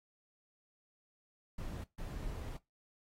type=noise bursts at uneven times; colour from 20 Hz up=brown; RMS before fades=-42 dBFS; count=2; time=1.58-1.84 / 1.98-2.57 s; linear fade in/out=5 ms; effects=noise-tail reverb RT60 0.2 s tail -19 dB re dry + AAC 48 kbps